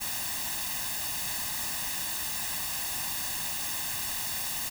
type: noise with comb filter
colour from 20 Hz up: white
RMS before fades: -33 dBFS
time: 0-4.7 s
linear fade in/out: 20 ms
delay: 1.1 ms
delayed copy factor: +0.7
effects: none